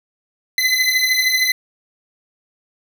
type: beating tone pair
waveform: 25% pulse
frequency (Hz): 2021 / 2034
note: B6 / C7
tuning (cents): +39 / -50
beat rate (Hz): 13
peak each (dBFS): -14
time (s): 0.58-1.52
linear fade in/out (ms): 2
effects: none